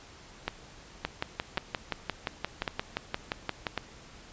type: two click trains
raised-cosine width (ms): 0.3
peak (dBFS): -13 / -13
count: 4 / 16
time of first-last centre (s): 0.48-3.777 / 1.05-3.668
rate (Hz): 0.91 / 5.73
effects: pink hiss -51 dBFS RMS until 4.32 s + resampled to 16000 Hz